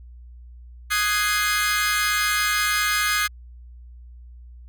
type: chord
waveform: sawtooth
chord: Ab dominant seventh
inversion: second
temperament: equal with one note detuned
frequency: 1244.5 / 1494.6 / 1661.2 / 2093 Hz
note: Eb6 / Gb6 / Ab6 / C7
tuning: 0 / +17 / 0 / 0 cents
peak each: -21 / -25 / -21 / -22 dBFS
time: 0.9-3.28 s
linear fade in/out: 20 ms
effects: added 60 Hz sine -40 dBFS peak until 4.68 s